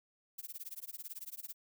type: noise with tremolo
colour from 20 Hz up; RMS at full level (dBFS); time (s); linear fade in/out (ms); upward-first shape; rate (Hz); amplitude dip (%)
violet; -43; 0.38-1.54; 10; sine; 18; 100
effects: none